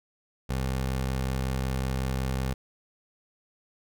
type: tone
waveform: 20% pulse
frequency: 65.41 Hz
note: C2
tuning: in tune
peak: -22 dBFS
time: 0.49-2.54 s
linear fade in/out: 10 ms
effects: none